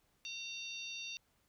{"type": "harmonic tone with a mistuned harmonic", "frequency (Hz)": 912, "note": "A#5", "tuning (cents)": -38, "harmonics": [3, 4, 5, 6], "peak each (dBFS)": [-45, -47, -49, -51], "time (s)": [0.25, 1.17], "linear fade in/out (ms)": 0, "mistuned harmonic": 6, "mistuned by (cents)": 100, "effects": ["pink hiss -75 dBFS RMS until 1.48 s"]}